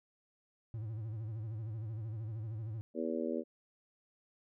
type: tone with vibrato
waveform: triangle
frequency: 110 Hz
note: A2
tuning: in tune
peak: -36 dBFS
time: 0.74-2.81 s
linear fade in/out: 0 ms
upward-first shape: sine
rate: 13 Hz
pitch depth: 100 cents each way
type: harmonic tone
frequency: 81.2 Hz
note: E2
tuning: 26 cents flat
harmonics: 3 / 4 / 5 / 6 / 7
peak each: -38 / -39 / -40 / -41 / -41 dBFS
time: 2.94-3.44 s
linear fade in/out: 50 ms
effects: none